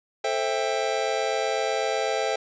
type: chord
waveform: square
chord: A minor seventh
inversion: none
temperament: just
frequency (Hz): 440 / 528 / 660 / 792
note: A4 / C5 / E5 / G5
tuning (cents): 0 / +16 / +2 / +18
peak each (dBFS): -30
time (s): 0.24-2.36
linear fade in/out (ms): 5
effects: resampled to 16000 Hz + 9-bit